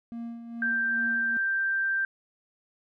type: tone with tremolo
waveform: triangle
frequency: 233.1 Hz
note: A#3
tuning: in tune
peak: -31 dBFS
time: 0.12-1.37 s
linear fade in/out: 0 ms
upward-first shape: sine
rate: 2.4 Hz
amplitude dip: 55%
type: tone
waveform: sine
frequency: 1573 Hz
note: G6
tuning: 6 cents sharp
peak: -24 dBFS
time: 0.62-2.05 s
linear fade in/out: 2 ms
effects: none